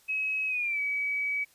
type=tone with pitch glide; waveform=sine; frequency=2557 to 2278 Hz; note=D#7 to C#7; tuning=+47 to +47 cents; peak=-27 dBFS; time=0.08-1.45 s; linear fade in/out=20 ms; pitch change=-200 cents; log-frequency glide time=0.48-0.8 s; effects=white hiss -62 dBFS RMS until 1.54 s + resampled to 32000 Hz